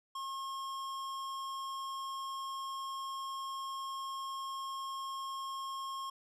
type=tone with hard clipping; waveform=sine; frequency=1078 Hz; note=C#6; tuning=49 cents flat; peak=-40 dBFS; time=0.15-6.1 s; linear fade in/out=5 ms; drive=15 dB; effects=none